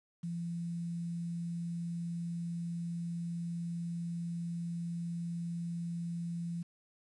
sine tone with quantisation, 170.3 Hz, F3, 43 cents flat, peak -35 dBFS, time 0.23-6.63 s, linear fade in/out 10 ms, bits 10, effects resampled to 24000 Hz

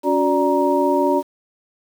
sine tone cluster, 280.7 / 365.6 / 586 / 939 Hz, C#4 / F#4 / D5 / A#5, +22 / -21 / -4 / +12 cents, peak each -20 dBFS, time 0.03-1.23 s, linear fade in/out 50 ms, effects 7-bit

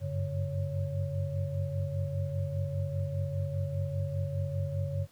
sine tone cluster, 93.7 / 98.7 / 141.9 / 556 Hz, F#2 / G2 / C#3 / C#5, +22 / +12 / +41 / +5 cents, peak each -33 / -35 / -34 / -40 dBFS, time 0-5.07 s, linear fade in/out 50 ms, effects pink hiss -62 dBFS RMS until 5.11 s + high-pass 60 Hz 12 dB/octave

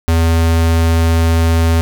square tone, 82.5 Hz, E2, 2 cents sharp, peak -10 dBFS, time 0.08-1.81 s, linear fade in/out 0 ms, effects none

